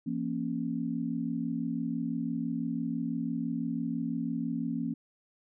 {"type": "tone cluster", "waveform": "sine", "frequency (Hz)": [168.8, 234.8, 274.8], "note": ["E3", "A#3", "C#4"], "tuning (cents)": [41, 13, -15], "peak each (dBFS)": [-36, -33, -34], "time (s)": [0.06, 4.94], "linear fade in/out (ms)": 10, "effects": []}